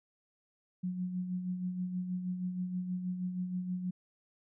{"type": "tone with tremolo", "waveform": "sine", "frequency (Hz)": 181.7, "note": "F#3", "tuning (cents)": -31, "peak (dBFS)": -31, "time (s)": [0.83, 3.91], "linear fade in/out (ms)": 10, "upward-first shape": "sine", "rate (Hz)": 6.3, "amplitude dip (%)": 50, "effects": []}